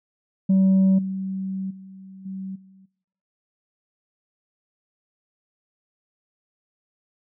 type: tone with level steps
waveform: sine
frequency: 191 Hz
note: G3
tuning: 45 cents flat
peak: -12 / -26 / -40 / -30 / -49 dBFS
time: 0.49-2.86 s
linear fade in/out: 10 ms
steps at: 0.98 / 1.7 / 2.25 / 2.55 s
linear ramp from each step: 10 ms
effects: noise-tail reverb RT60 0.8 s tail -22 dB re dry + tanh soft clip ceiling -13 dBFS